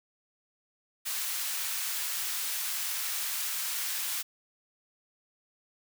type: high-pass noise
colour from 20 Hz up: white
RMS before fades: -33 dBFS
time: 1.05-4.23 s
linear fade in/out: 20 ms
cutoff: 1200 Hz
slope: 12 dB/octave
effects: none